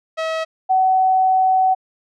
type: tone pair in turn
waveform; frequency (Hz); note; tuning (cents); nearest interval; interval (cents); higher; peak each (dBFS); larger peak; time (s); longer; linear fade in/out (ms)
sawtooth / sine; 643 / 753.4; E5 / F#5; -43 / +31; minor third; 274; second; -16 / -12; second; 0.17-0.45 / 0.69-1.75; second; 20
effects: low-pass 4000 Hz 12 dB/octave